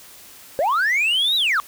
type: linear two-way sweep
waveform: sine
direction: up then down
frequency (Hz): 510 to 3951 to 1089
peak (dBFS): -14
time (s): 0.59-1.6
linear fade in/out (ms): 0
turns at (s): 1.36
effects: tanh soft clip ceiling -15 dBFS + white hiss -44 dBFS RMS until 1.67 s